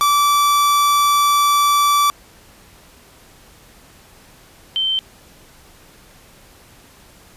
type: tone pair in turn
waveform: 45% pulse / sine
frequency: 1160 / 3106 Hz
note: D6 / G7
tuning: -22 / -17 cents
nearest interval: octave + perfect fourth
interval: 1705 cents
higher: second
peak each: -12 / -16 dBFS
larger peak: first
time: 0.01-2.1 / 4.76-4.99 s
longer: first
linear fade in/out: 0 ms
effects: pink hiss -47 dBFS RMS until 7.36 s + resampled to 32000 Hz